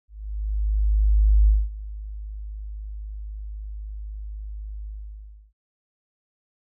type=tone with ADSR envelope; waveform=sine; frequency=51.91 Hz; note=G#1; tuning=in tune; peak=-12 dBFS; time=0.08-5.53 s; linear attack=1400 ms; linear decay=210 ms; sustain=-19 dB; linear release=660 ms; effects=none